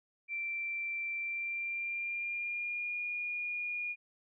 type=tone with pitch glide; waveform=sine; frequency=2349 to 2433 Hz; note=D7 to D#7; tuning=0 to -39 cents; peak=-34 dBFS; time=0.28-3.96 s; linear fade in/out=50 ms; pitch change=+61 cents; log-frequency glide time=1.18-3 s; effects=none